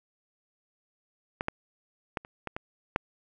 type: clicks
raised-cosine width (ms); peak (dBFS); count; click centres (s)
0.5; -15 / -13 / -15 / -30 / -19 / -19 / -9; 7; 1.409 / 1.484 / 2.172 / 2.249 / 2.473 / 2.565 / 2.961
effects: none